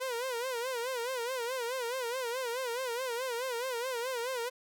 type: tone with vibrato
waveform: sawtooth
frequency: 493.9 Hz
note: B4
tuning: in tune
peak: -29 dBFS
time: 0-4.5 s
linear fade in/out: 20 ms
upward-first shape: sine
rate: 4.7 Hz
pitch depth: 120 cents each way
effects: none